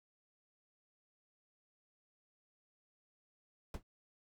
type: noise with exponential decay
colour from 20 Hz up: brown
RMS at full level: -35 dBFS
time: 3.74-3.83 s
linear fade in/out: 2 ms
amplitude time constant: 18 ms
effects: none